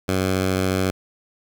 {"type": "tone", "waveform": "10% pulse", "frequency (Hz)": 94, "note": "F#2", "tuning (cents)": 28, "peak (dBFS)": -11, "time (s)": [0.08, 0.91], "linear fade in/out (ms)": 10, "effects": []}